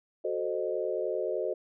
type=chord; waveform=sine; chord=F# diminished seventh; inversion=none; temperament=equal with one note detuned; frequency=370 / 440 / 523.3 / 616.5 Hz; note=F#4 / A4 / C5 / Eb5; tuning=0 / 0 / 0 / -16 cents; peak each=-34 dBFS; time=0.24-1.54 s; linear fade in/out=10 ms; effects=none